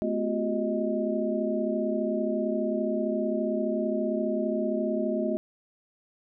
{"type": "tone cluster", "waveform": "sine", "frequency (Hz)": [216.9, 252, 354.9, 386.4, 624], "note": ["A3", "B3", "F4", "G4", "D#5"], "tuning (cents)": [-25, 35, 28, -25, 5], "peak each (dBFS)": [-30, -32, -31, -38, -30], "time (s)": [0.02, 5.37], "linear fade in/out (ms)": 0, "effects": []}